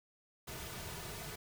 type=noise with comb filter; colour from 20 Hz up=pink; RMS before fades=-45 dBFS; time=0.47-1.36 s; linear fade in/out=10 ms; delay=3.7 ms; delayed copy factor=-0.6; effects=none